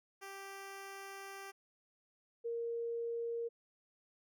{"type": "tone pair in turn", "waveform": ["10% pulse", "sine"], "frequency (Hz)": [392, 466.2], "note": ["G4", "A#4"], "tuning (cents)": [0, 0], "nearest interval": "minor third", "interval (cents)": 300, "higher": "second", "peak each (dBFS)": [-38, -36], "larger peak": "second", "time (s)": [[0.21, 1.52], [2.44, 3.49]], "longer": "first", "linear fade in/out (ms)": 20, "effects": []}